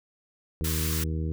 harmonic tone, 79.4 Hz, D#2, 36 cents sharp, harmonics 1 / 2 / 3 / 4 / 5 / 6, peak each -28 / -32 / -41 / -38 / -42 / -44 dBFS, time 0.61-1.32 s, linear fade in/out 0 ms
white high-pass noise, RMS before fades -32 dBFS, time 0.64-1.04 s, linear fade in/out 5 ms, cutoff 960 Hz, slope 48 dB/octave
effects none

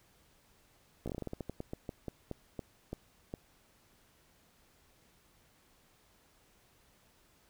slowing click train, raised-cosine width 2 ms, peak -25 dBFS, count 19, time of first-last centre 1.06-3.339 s, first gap 16 ms, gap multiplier 1.21, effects pink hiss -67 dBFS RMS until 7.49 s

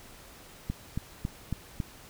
click train, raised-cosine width 5 ms, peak -18 dBFS, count 5, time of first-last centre 0.7-1.802 s, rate 3.63 Hz, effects pink hiss -51 dBFS RMS until 2.09 s

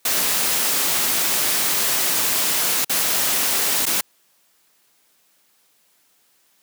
white noise with dropouts, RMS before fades -20 dBFS, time 0.05-4.01 s, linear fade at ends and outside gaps 5 ms, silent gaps 2.847-2.895 / 3.856-3.864 s, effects white hiss -61 dBFS RMS until 6.62 s + high-pass 150 Hz 12 dB/octave

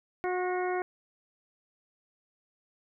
harmonic tone with a mistuned harmonic, 363.3 Hz, F#4, 32 cents flat, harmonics 1 / 2 / 3 / 4 / 5 / 6, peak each -30 / -33 / -40 / -40 / -42 / -43 dBFS, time 0.24-0.82 s, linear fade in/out 0 ms, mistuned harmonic 5, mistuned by +37 cents, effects none

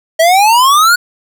square exponential sweep, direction up, 635 to 1480 Hz, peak -6 dBFS, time 0.19-0.96 s, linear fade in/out 10 ms, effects none

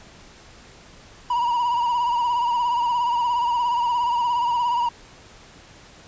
triangle tone with vibrato, 960 Hz, B5, 49 cents flat, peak -17 dBFS, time 1.3-4.89 s, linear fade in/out 5 ms, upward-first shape sine, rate 17 Hz, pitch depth 56 cents each way, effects pink hiss -47 dBFS RMS until 6.07 s + resampled to 16000 Hz

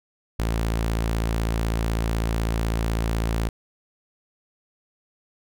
sawtooth tone, 56 Hz, A1, 31 cents sharp, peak -18 dBFS, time 0.39-3.49 s, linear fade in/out 5 ms, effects none

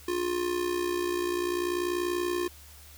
square tone with amplitude modulation, 353.7 Hz, F4, 22 cents sharp, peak -25 dBFS, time 0.08-2.48 s, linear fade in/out 5 ms, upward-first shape sine, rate 60.5 Hz, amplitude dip 65%, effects added 73 Hz sine -51 dBFS peak until 2.97 s + white hiss -52 dBFS RMS until 2.97 s

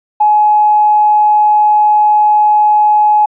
triangle tone with tanh clipping, 844 Hz, G#5, 28 cents sharp, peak -5 dBFS, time 0.2-3.26 s, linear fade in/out 10 ms, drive 2 dB, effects resampled to 8000 Hz

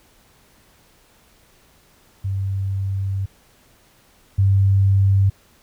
sine tone pair in turn, 97.2 / 97.76 Hz, G2 / G2, -14 / -4 cents, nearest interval unison, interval 10 cents, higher second, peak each -20 / -12 dBFS, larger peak second, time 2.24-3.26 / 4.38-5.3 s, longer first, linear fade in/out 10 ms, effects pink hiss -55 dBFS RMS until 5.62 s

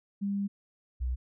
sine tone pair in turn, 200 / 62.4 Hz, G3 / B1, +35 / +19 cents, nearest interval octave + minor sixth, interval 2016 cents, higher first, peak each -28 dBFS, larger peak neither, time 0.21-0.48 / 1-1.16 s, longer first, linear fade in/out 20 ms, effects none

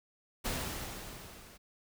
pink noise with level ramp, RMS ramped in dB -34 to -55 dBFS, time 0.44-1.58 s, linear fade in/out 20 ms, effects none

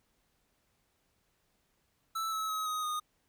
square tone with pitch steps, 1318.5 / 1296.6 / 1275.1 / 1253.9 / 1233 Hz, E6 / E6 / D#6 / D#6 / D#6, 0 / -29 / +42 / +13 / -16 cents, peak -33 dBFS, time 2.15-3 s, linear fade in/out 10 ms, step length 170 ms, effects pink hiss -75 dBFS RMS until 3.28 s

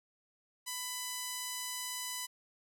sawtooth tone with band-pass filter, 998 Hz, B5, 18 cents sharp, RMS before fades -40 dBFS, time 0.66-2.27 s, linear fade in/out 20 ms, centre 9600 Hz, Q 0.67, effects none

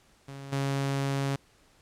sawtooth tone with level steps, 137.9 Hz, C#3, 9 cents flat, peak -36 / -23 dBFS, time 0.28-1.36 s, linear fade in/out 5 ms, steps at 0.52 s, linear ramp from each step 10 ms, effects pink hiss -62 dBFS RMS until 1.81 s + low-pass 10000 Hz 12 dB/octave

